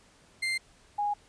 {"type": "tone pair in turn", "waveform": ["35% pulse", "sine"], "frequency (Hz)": [2093, 824.2], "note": ["C7", "G#5"], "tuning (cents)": [0, -13], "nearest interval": "octave + major third", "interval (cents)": 1613, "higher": "first", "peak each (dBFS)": -26, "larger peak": "neither", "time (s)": [[0.42, 0.58], [0.98, 1.14]], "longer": "neither", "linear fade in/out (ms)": 10, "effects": ["pink hiss -60 dBFS RMS until 1.28 s", "resampled to 22050 Hz"]}